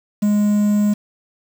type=tone with quantisation; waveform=triangle; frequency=207.7 Hz; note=G#3; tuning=in tune; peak=-11 dBFS; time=0.22-0.94 s; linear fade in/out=10 ms; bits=6; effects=none